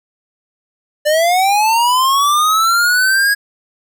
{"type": "linear sweep", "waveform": "square", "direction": "up", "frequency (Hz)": [587.3, 1661.2], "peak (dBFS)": -11, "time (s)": [1.05, 3.35], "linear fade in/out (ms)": 20, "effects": []}